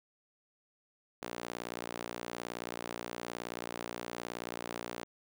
sawtooth tone with high-pass filter, 58.9 Hz, A#1, 19 cents sharp, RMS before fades -42 dBFS, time 1.22-5.04 s, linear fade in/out 0 ms, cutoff 360 Hz, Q 0.78, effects none

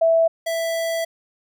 sine / square tone pair in turn, 658 / 660.8 Hz, E5 / E5, -3 / +4 cents, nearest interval unison, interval 7 cents, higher second, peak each -13 / -22 dBFS, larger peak first, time 0.01-0.28 / 0.46-1.05 s, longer second, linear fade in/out 10 ms, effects none

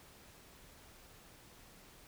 silence, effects pink hiss -59 dBFS RMS until 2.07 s

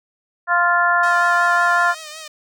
harmonic tone, 348.8 Hz, F4, 2 cents flat, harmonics 2 / 3 / 4 / 5, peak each -20 / -19 / -17 / -20 dBFS, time 0.47-1.95 s, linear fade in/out 50 ms
5% pulse tone with vibrato, 621 Hz, D#5, 3 cents flat, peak -21 dBFS, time 1.03-2.28 s, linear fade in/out 5 ms, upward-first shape triangle, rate 5.4 Hz, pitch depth 67 cents each way
effects none

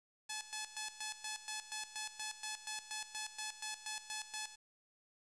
5% pulse tone with tremolo, 860 Hz, A5, 40 cents flat, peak -28 dBFS, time 0.29-4.56 s, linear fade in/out 10 ms, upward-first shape square, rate 4.2 Hz, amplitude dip 75%, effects resampled to 22050 Hz + 10-bit

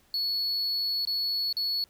triangle tone with dropouts, 4396 Hz, C#8, 15 cents flat, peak -25 dBFS, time 0.14-1.84 s, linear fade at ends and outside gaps 1 ms, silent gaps 1.051-1.073 / 1.527-1.568 s, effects pink hiss -63 dBFS RMS until 1.89 s

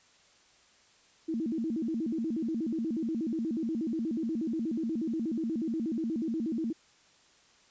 sine tone with vibrato, 271.5 Hz, C#4, 36 cents flat, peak -29 dBFS, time 1.28-6.73 s, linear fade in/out 10 ms, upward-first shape square, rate 8.3 Hz, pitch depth 300 cents each way, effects white hiss -62 dBFS RMS until 7.7 s + resampled to 16000 Hz

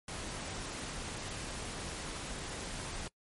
pink noise, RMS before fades -41 dBFS, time 0.08-3.08 s, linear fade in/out 2 ms, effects noise-tail reverb RT60 0.1 s tail -23 dB re dry + MP3 48 kbps

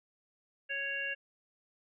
harmonic tone, 554.4 Hz, C#5, in tune, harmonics 1 / 3 / 4 / 5, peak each -46 / -36 / -46 / -37 dBFS, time 0.69-1.15 s, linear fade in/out 20 ms, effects none

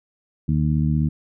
harmonic tone, 76.1 Hz, D#2, 38 cents flat, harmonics 1 / 2 / 3 / 4, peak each -24 / -19 / -24 / -31 dBFS, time 0.48-1.09 s, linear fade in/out 10 ms, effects none

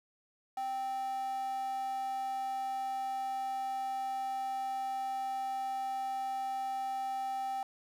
square tone with high-pass filter, 260.7 Hz, C4, 6 cents flat, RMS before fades -36 dBFS, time 0.57-7.63 s, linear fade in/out 2 ms, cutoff 750 Hz, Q 9.5, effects none

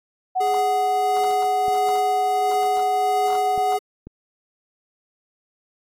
sine tone, 743 Hz, F#5, 7 cents sharp, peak -18 dBFS, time 0.35-3.78 s, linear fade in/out 20 ms
square tone with tremolo, 415 Hz, G#4, 1 cent flat, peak -24 dBFS, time 0.4-3.79 s, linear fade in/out 10 ms, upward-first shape triangle, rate 1.5 Hz, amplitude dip 35%
clicks, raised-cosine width 3 ms, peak -24 dBFS, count 3, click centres 1.682 / 3.578 / 4.07 s
effects AAC 48 kbps

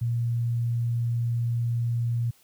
sine tone, 118 Hz, A#2, 22 cents sharp, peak -23 dBFS, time 0.01-2.31 s, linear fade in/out 10 ms, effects white hiss -60 dBFS RMS until 2.43 s

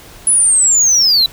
sine linear sweep, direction down, 10210 to 3901 Hz, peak -5 dBFS, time 0.27-1.26 s, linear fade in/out 2 ms, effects tanh soft clip ceiling -7 dBFS + pink hiss -38 dBFS RMS until 1.32 s

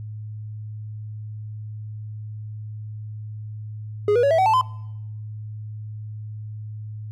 triangle tone with pitch steps, 415.3 / 482.6 / 560.8 / 651.7 / 757.3 / 880 / 1022.6 Hz, G#4 / B4 / C#5 / E5 / F#5 / A5 / C6, 0 / -40 / +20 / -20 / +40 / 0 / -40 cents, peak -13 dBFS, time 4.08-4.612 s, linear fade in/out 2 ms, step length 76 ms, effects noise-tail reverb RT60 0.9 s tail -24 dB re dry + added 107 Hz sine -31 dBFS peak until 7.11 s

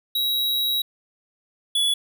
square tone pair in turn, 3858 / 3411 Hz, B7 / G#7, -41 / +46 cents, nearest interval major second, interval 213 cents, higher first, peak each -21 / -19 dBFS, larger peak second, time 0.15-0.82 / 1.75-1.94 s, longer first, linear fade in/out 5 ms, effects none

